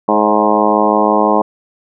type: harmonic tone with a mistuned harmonic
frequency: 105.9 Hz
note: G#2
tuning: 34 cents sharp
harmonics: 2 / 3 / 4 / 5 / 6 / 7 / 8 / 9 / 10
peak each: -18 / -18 / -18 / -18 / -18 / -18 / -18 / -18 / -18 dBFS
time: 0.08-1.42 s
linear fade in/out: 5 ms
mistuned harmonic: 5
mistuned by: +23 cents
effects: none